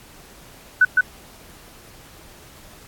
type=tone with echo; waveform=sine; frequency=1496 Hz; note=F#6; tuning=19 cents sharp; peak=-9 dBFS; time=0.81-0.85 s; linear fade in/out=5 ms; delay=160 ms; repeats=1; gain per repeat=-2 dB; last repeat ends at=1.01 s; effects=pink hiss -46 dBFS RMS until 2.87 s + AAC 64 kbps